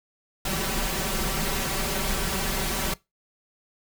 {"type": "noise with comb filter", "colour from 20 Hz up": "pink", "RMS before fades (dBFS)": -27, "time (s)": [0.45, 2.94], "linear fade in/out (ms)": 5, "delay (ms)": 5.2, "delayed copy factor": 0.95, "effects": ["noise-tail reverb RT60 0.2 s tail -21 dB re dry"]}